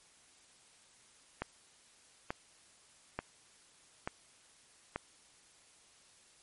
click train, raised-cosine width 0.5 ms, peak -20 dBFS, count 5, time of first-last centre 1.42-4.96 s, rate 1.13 Hz, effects white hiss -63 dBFS RMS until 6.42 s + MP3 48 kbps

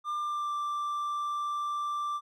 triangle tone with pitch glide, 1196 to 1176.8 Hz, D6 to D6, +31 to +3 cents, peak -28 dBFS, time 0.04-2.21 s, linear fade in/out 50 ms, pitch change -28 cents, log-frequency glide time 0.17-0.53 s, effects none

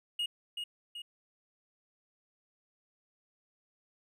triangle tone with echo, 2870 Hz, F7, 47 cents sharp, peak -29 dBFS, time 0.19-0.26 s, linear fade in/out 5 ms, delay 380 ms, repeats 2, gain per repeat -5 dB, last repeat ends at 1.02 s, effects none

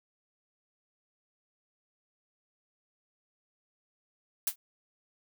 blue noise with exponential decay, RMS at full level -23 dBFS, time 4.47-4.56 s, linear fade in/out 5 ms, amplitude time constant 18 ms, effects none

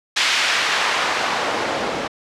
white noise with band-pass filter sweep, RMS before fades -20 dBFS, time 0.16-2.08 s, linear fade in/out 10 ms, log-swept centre 2600 to 390 Hz, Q 0.81, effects low-pass 6000 Hz 12 dB/octave

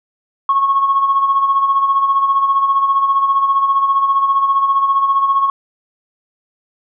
sine tone with tremolo, 1097 Hz, C#6, 18 cents flat, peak -8 dBFS, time 0.49-5.5 s, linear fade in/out 2 ms, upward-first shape sine, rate 15 Hz, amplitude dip 55%, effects tanh soft clip ceiling -4 dBFS

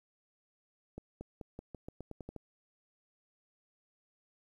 accelerating click train, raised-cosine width 2 ms, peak -30 dBFS, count 11, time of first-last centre 0.98-2.363 s, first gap 230 ms, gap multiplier 0.88, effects 11-bit

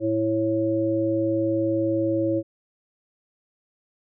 harmonic tone, 110 Hz, A2, in tune, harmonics 1 / 3 / 5, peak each -31 / -22 / -25 dBFS, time 0-2.43 s, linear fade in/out 50 ms, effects none

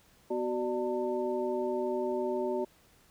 sine tone cluster, 247.6 / 374.2 / 595 / 897 Hz, B3 / F#4 / D5 / A5, +5 / +20 / +22 / +33 cents, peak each -37 / -31 / -35 / -39 dBFS, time 0.3-2.65 s, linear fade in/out 10 ms, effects pink hiss -63 dBFS RMS until 3.1 s

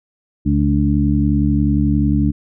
harmonic tone with a mistuned harmonic, 71.2 Hz, C#2, 47 cents sharp, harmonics 1 / 2 / 3 / 4, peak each -18 / -18 / -18 / -18 dBFS, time 0.45-2.32 s, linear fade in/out 20 ms, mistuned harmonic 4, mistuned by +36 cents, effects none

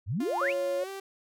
sine exponential sweep, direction up, 82.41 to 3136 Hz, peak -27 dBFS, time 0.06-0.54 s, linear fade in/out 50 ms
sawtooth tone with pitch glide, 349.2 to 389.7 Hz, F4 to G4, 0 to -10 cents, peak -33 dBFS, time 0.2-1 s, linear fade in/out 5 ms, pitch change +190 cents, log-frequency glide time 0.78-0.89 s
sine tone, 552 Hz, C#5, 7 cents flat, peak -27 dBFS, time 0.41-0.84 s, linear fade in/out 5 ms
effects none

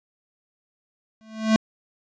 square tone with exponential growth, 219.5 Hz, A3, 4 cents flat, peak -13 dBFS, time 1.21-1.56 s, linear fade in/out 0 ms, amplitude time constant 75 ms, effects resampled to 16000 Hz

